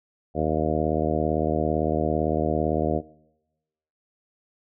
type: harmonic tone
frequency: 77.78 Hz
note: D#2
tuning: in tune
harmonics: 1 / 2 / 3 / 4 / 5 / 6 / 7 / 8 / 9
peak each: -30 / -30 / -30 / -30 / -30 / -30 / -30 / -30 / -30 dBFS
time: 0.34-3.02 s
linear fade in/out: 50 ms
effects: noise-tail reverb RT60 1.0 s tail -22 dB re dry